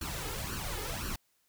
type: noise with flanger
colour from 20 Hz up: pink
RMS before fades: -37 dBFS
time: 0.01-1.16 s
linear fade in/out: 5 ms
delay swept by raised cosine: 0.68 to 2.38 ms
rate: 1.9 Hz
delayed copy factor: +0.75
effects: white hiss -73 dBFS RMS until 1.48 s